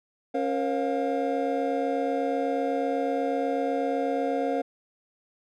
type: tone cluster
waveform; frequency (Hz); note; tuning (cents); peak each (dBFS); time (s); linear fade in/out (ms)
triangle; 274.7 / 469.9 / 538 / 708; C#4 / A#4 / C5 / F5; -16 / +14 / +48 / +23; -28; 0.34-4.62; 10
effects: none